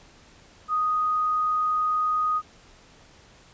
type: tone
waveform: sine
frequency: 1244.5 Hz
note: D#6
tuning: in tune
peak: -21 dBFS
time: 0.68-2.42 s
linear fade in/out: 50 ms
effects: pink hiss -53 dBFS RMS until 3.53 s + resampled to 16000 Hz